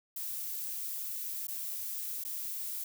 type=noise with dropouts; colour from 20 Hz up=violet; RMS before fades=-38 dBFS; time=0.16-2.84 s; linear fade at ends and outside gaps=5 ms; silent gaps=1.471-1.482 / 2.239-2.249 s; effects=none